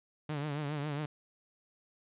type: tone with vibrato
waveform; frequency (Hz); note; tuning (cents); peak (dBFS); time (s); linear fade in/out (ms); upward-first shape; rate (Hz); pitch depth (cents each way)
sawtooth; 147.2; D3; +4; -30; 0.29-1.06; 5; triangle; 7.3; 100
effects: resampled to 8000 Hz + 12-bit